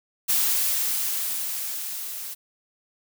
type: noise with level ramp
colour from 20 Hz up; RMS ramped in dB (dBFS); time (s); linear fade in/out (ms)
blue; -21 to -35; 0.28-2.35; 20
effects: none